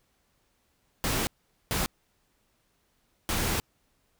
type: noise bursts at uneven times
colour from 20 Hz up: pink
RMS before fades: -28 dBFS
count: 3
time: 1.04-1.27 / 1.71-1.86 / 3.29-3.6 s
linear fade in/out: 0 ms
effects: pink hiss -71 dBFS RMS until 4.19 s